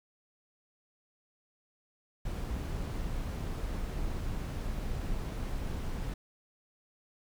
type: noise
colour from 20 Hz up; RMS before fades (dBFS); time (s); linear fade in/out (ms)
brown; -35; 2.25-6.14; 5
effects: none